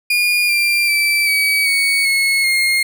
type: tone with pitch steps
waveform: 35% pulse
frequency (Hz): 2429 / 2378 / 2327 / 2278 / 2230 / 2183 / 2137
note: D#7 / D7 / D7 / C#7 / C#7 / C#7 / C7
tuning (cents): -42 / +21 / -17 / +47 / +10 / -27 / +36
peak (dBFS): -11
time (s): 0.1-2.83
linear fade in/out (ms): 5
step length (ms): 390
effects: none